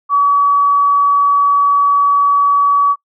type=tone; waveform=sine; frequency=1138 Hz; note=C#6; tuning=45 cents sharp; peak=-8 dBFS; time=0.09-2.96 s; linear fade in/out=50 ms; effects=noise-tail reverb RT60 0.1 s tail -24 dB re dry